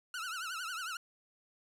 sawtooth tone with vibrato, 1396.9 Hz, F6, in tune, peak -34 dBFS, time 0.14-0.97 s, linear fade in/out 2 ms, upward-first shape triangle, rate 11 Hz, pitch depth 170 cents each way, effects low-pass 12000 Hz 12 dB/octave

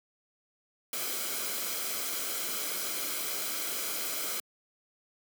white noise with comb filter, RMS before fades -34 dBFS, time 0.93-4.4 s, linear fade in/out 2 ms, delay 1.1 ms, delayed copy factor -0.55, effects high-pass 200 Hz 12 dB/octave

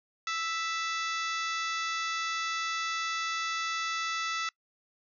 harmonic tone with a mistuned harmonic, 659.3 Hz, E5, in tune, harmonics 2 / 3 / 4 / 5 / 6 / 7 / 8 / 9 / 10, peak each -33 / -37 / -39 / -41 / -43 / -44 / -45 / -46 / -47 dBFS, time 0.27-4.49 s, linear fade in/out 2 ms, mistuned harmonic 5, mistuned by +83 cents, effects noise-tail reverb RT60 0.1 s tail -24 dB re dry

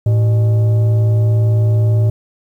sine tone with frequency modulation, 109.7 Hz, A2, 5 cents flat, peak -8 dBFS, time 0.06-2.1 s, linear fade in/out 5 ms, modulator 497 Hz, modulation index 0.23, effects tanh soft clip ceiling -7 dBFS + 8-bit

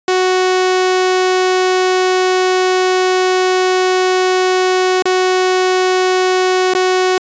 sawtooth tone with dropouts, 370 Hz, F#4, in tune, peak -7 dBFS, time 0.08-7.18 s, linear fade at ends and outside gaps 2 ms, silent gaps 5.023-5.055 / 6.737-6.749 s, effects resampled to 16000 Hz

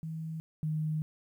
sine tone pair in turn, 160.3 / 155.2 Hz, E3 / D#3, -48 / -4 cents, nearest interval minor second, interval 56 cents, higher first, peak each -35 / -29 dBFS, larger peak second, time 0.03-0.4 / 0.63-1.02 s, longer second, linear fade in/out 0 ms, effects 11-bit

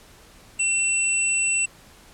sine tone pair together, 2712 / 7909 Hz, E7 / B8, +49 / +2 cents, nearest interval octave + perfect fifth, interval 1853 cents, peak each -22 dBFS, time 0.59-1.66 s, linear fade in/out 10 ms, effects pink hiss -50 dBFS RMS until 2.13 s + low-pass 12000 Hz 12 dB/octave

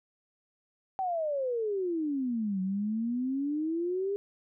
sine exponential two-way sweep, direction down then up, 778 to 185.2 to 408.2 Hz, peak -28 dBFS, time 0.99-4.16 s, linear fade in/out 0 ms, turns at 2.61 s, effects none

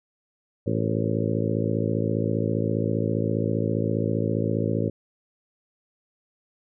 harmonic tone with a mistuned harmonic, 55 Hz, A1, in tune, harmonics 2 / 3 / 4 / 5 / 6 / 7 / 8 / 9 / 10, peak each -27 / -29 / -30 / -31 / -32 / -32 / -33 / -34 / -34 dBFS, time 0.66-4.9 s, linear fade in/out 10 ms, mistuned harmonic 9, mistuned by -47 cents, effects none

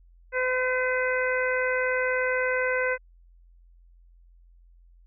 harmonic tone with a mistuned harmonic, 509 Hz, C5, 48 cents flat, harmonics 1 / 2 / 3 / 4 / 5, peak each -26 / -34 / -28 / -30 / -37 dBFS, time 0.32-2.98 s, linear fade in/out 50 ms, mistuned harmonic 5, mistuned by -17 cents, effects added 43 Hz sine -52 dBFS peak until 5.06 s

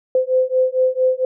sine beating tone pair, 512 / 516.4 Hz, C5 / C5, -38 / -23 cents, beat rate 4.4 Hz, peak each -17 dBFS, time 0.15-1.25 s, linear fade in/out 2 ms, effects none

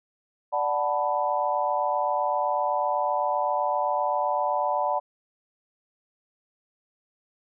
sine chord, B minor seventh, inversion first, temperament equal, 587.3 / 740 / 880 / 987.8 Hz, D5 / F#5 / A5 / B5, 0 / 0 / 0 / 0 cents, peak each -28 dBFS, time 0.52-5 s, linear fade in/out 20 ms, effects none

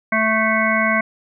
harmonic tone, 220 Hz, A3, in tune, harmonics 1 / 3 / 5 / 7 / 9 / 10, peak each -22 / -22 / -22 / -22 / -22 / -22 dBFS, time 0.12-1.01 s, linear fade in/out 5 ms, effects none

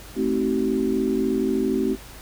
sine chord, A diminished seventh, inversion none, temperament just, 220 / 264 / 316.8 / 380.2 Hz, A3 / C4 / Eb4 / Gb4, 0 / +16 / +31 / +47 cents, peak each -26 / -24 / -28 / -24 dBFS, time 0.15-1.97 s, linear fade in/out 50 ms, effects added 50 Hz sine -43 dBFS peak until 2.21 s + pink hiss -43 dBFS RMS until 2.21 s

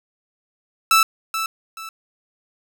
sawtooth tone with echo, 1318.5 Hz, E6, in tune, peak -8 dBFS, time 0.91-1.03 s, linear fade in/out 2 ms, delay 430 ms, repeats 2, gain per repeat -10 dB, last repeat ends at 1.89 s, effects none

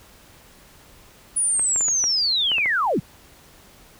sine linear sweep, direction down, 9860 to 107 Hz, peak -18 dBFS, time 1.36-3 s, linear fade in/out 10 ms
clicks, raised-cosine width 0.5 ms, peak -17 dBFS, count 8, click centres 1.595 / 1.761 / 1.809 / 1.884 / 2.04 / 2.517 / 2.583 / 2.659 s
effects pink hiss -50 dBFS RMS until 3.99 s

